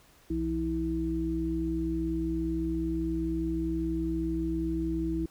sine tone cluster, 62.4 / 167.5 / 324.7 Hz, B1 / E3 / E4, +19 / +28 / -26 cents, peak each -34 / -36 / -29 dBFS, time 0.3-5.26 s, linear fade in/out 5 ms, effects pink hiss -60 dBFS RMS until 5.3 s

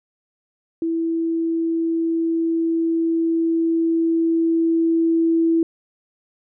sine tone with level ramp, 329.6 Hz, E4, in tune, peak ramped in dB -19 to -14 dBFS, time 0.82-5.63 s, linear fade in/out 2 ms, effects none

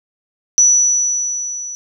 sine tone with level ramp, 5920 Hz, F#8, in tune, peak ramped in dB -6 to -25 dBFS, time 0.58-1.75 s, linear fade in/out 0 ms, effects none

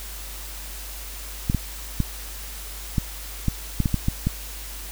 clicks, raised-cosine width 5 ms, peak -8 dBFS, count 10, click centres 1.499 / 1.547 / 2.003 / 2.982 / 3.483 / 3.803 / 3.858 / 3.943 / 4.084 / 4.27 s, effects added 50 Hz sine -36 dBFS peak until 4.91 s + white hiss -38 dBFS RMS until 4.91 s

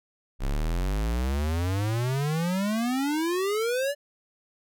square exponential sweep, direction up, 32 to 587.3 Hz, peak -25 dBFS, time 0.39-3.95 s, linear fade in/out 50 ms, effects none

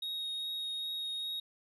triangle tone with vibrato, 3751 Hz, A#7, 10 cents sharp, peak -34 dBFS, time 0.02-1.4 s, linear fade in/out 5 ms, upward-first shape triangle, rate 2.5 Hz, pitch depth 10 cents each way, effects none

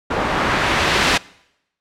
white noise with low-pass filter sweep, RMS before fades -18 dBFS, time 0.1-1.18 s, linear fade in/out 10 ms, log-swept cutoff 1100 to 3500 Hz, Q 0.72, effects noise-tail reverb RT60 0.8 s tail -23 dB re dry

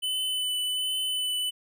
square tone with vibrato, 3008 Hz, F#7, 28 cents sharp, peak -27 dBFS, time 0.02-1.51 s, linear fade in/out 20 ms, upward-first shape triangle, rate 1.3 Hz, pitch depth 15 cents each way, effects none

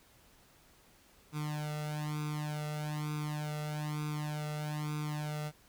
sawtooth tone with flanger, 150.7 Hz, D3, 45 cents sharp, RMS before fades -37 dBFS, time 1.32-5.52 s, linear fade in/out 50 ms, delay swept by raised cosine 0.82 to 1.49 ms, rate 1.1 Hz, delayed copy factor +0.95, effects pink hiss -63 dBFS RMS until 5.68 s

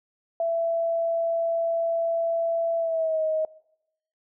sine tone with pitch glide, 667 to 629.6 Hz, E5 to D#5, +20 to +20 cents, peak -22 dBFS, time 0.4-3.45 s, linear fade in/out 2 ms, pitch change -100 cents, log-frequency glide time 2.78-3.23 s, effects noise-tail reverb RT60 0.8 s tail -22 dB re dry

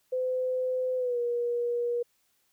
sine tone with pitch glide, 510 to 478.6 Hz, C5 to A#4, -44 to +46 cents, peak -26 dBFS, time 0.12-2.03 s, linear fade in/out 10 ms, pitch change -110 cents, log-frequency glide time 0.97-1.19 s, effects white hiss -71 dBFS RMS until 2.52 s

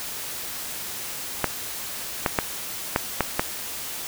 clicks, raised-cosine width 0.5 ms, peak -4 dBFS, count 6, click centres 1.443 / 2.262 / 2.388 / 2.961 / 3.207 / 3.395 s, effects white hiss -33 dBFS RMS until 4.07 s

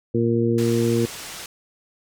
harmonic tone, 116.54 Hz, A#2, in tune, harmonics 1 / 2 / 3 / 4, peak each -23 / -22 / -22 / -24 dBFS, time 0.14-1.06 s, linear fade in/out 10 ms
white low-pass noise, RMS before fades -36 dBFS, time 0.58-1.46 s, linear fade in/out 2 ms, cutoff 7900 Hz, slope 12 dB/octave
effects none

